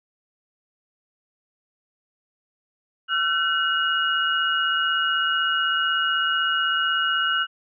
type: tone cluster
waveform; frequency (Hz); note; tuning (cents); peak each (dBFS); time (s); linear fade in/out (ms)
sine; 1359 / 1515 / 2884; F6 / F#6 / F#7; -48 / +40 / -45; -24; 3.08-7.47; 50
effects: none